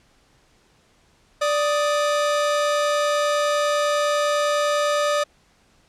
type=tone pair together; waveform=45% pulse; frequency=587.3 / 1244.5 Hz; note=D5 / D#6; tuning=0 / 0 cents; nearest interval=octave + minor second; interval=1300 cents; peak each=-20 / -24 dBFS; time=1.41-5.24 s; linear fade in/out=10 ms; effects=pink hiss -59 dBFS RMS until 5.88 s + low-pass 8000 Hz 12 dB/octave